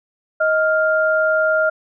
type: tone pair together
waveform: sine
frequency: 629.2 / 1400 Hz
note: D#5 / F6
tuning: +19 / +4 cents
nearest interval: octave + major second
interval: 1385 cents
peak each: -16 / -17 dBFS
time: 0.4-1.7 s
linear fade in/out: 10 ms
effects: none